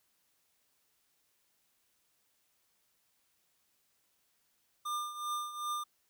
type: tone with tremolo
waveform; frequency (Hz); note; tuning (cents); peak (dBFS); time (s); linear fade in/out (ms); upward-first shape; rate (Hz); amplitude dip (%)
square; 1200; D6; +37; -33; 4.85-5.84; 10; triangle; 2.6; 75
effects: white hiss -75 dBFS RMS until 6.09 s